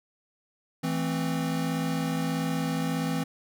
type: chord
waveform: square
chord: A minor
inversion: second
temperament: equal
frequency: 164.81 / 220 / 261.6 Hz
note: E3 / A3 / C4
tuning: 0 / 0 / 0 cents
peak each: -30 / -36 / -31 dBFS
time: 0.83-3.24 s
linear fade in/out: 10 ms
effects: none